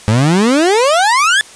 30% pulse exponential sweep, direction up, 102.5 to 1760 Hz, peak -6 dBFS, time 0.08-1.41 s, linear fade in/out 0 ms, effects white hiss -37 dBFS RMS until 1.55 s + resampled to 22050 Hz

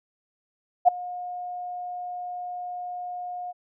sine tone with ADSR envelope, 717 Hz, F5, 45 cents sharp, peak -9 dBFS, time 0.85-3.53 s, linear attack 31 ms, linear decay 8 ms, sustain -22 dB, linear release 29 ms, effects none

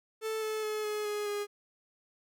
45% pulse tone with pitch steps, 439.8 / 434 / 428.3 / 422.6 / 417 / 411.5 Hz, A4 / A4 / A4 / G#4 / G#4 / G#4, -1 / -24 / -47 / +30 / +7 / -16 cents, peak -32 dBFS, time 0.21-1.47 s, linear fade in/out 50 ms, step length 210 ms, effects none

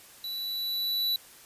square tone with level ramp, 3951 Hz, B7, in tune, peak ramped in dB -34 to -25 dBFS, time 0.24-1.16 s, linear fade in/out 2 ms, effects white hiss -52 dBFS RMS until 1.45 s + resampled to 32000 Hz

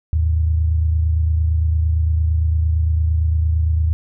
sine tone pair together, 78.91 / 107.7 Hz, D#2 / A2, +25 / -37 cents, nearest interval perfect fourth, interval 538 cents, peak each -14 / -25 dBFS, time 0.13-3.93 s, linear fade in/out 0 ms, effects none

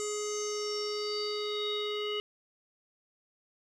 square tone with low-pass filter sweep, 419.1 Hz, G#4, 16 cents sharp, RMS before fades -34 dBFS, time 0-2.2 s, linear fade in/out 0 ms, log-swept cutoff 7400 to 3100 Hz, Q 9.2, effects 11-bit

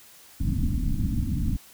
pink low-pass noise, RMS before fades -25 dBFS, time 0.4-1.57 s, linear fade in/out 10 ms, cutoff 290 Hz, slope 96 dB/octave, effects white hiss -51 dBFS RMS until 1.73 s

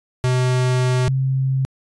square / sine tone pair in turn, 126.8 / 133.04 Hz, B2 / C3, +46 / +29 cents, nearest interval minor second, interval 83 cents, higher second, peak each -16 / -16 dBFS, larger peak neither, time 0.24-1.08 / 1.08-1.65 s, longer first, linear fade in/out 0 ms, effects resampled to 22050 Hz

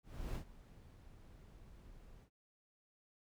brown noise with ADSR envelope, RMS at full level -40 dBFS, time 0.03-2.3 s, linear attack 320 ms, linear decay 91 ms, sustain -18 dB, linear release 75 ms, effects none

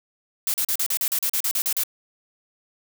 blue noise bursts, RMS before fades -23 dBFS, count 13, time 0.47-1.836 s, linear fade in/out 2 ms, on 70 ms, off 38 ms, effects none

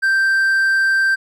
triangle tone, 1568 Hz, G6, in tune, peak -11 dBFS, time 0.02-1.16 s, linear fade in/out 20 ms, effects none

